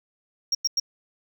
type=tone bursts; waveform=sine; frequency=5588 Hz; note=F8; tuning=in tune; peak=-17 dBFS; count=3; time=0.52-0.799 s; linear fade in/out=5 ms; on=29 ms; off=96 ms; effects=tanh soft clip ceiling -19 dBFS